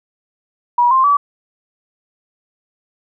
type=tone with pitch steps; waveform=sine; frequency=965 / 1052.3 / 1147.6 Hz; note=B5 / C6 / D6; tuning=-40 / +10 / -40 cents; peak=-9 dBFS; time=0.78-1.17 s; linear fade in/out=5 ms; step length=130 ms; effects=none